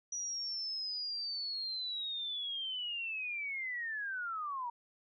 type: linear sweep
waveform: sine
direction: down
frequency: 5850 to 932.3 Hz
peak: -36 dBFS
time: 0.12-4.7 s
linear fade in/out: 5 ms
effects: none